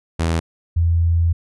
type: tone pair in turn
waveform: sawtooth / sine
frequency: 82.41 / 84.14 Hz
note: E2 / E2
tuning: 0 / +36 cents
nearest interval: unison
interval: 36 cents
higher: second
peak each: -13 dBFS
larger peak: neither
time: 0.19-0.4 / 0.76-1.33 s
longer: second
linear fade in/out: 10 ms
effects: resampled to 24000 Hz